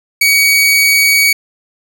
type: tone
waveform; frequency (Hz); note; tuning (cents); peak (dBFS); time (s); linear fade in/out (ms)
sawtooth; 2255; C#7; +29; -4; 0.21-1.33; 5
effects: none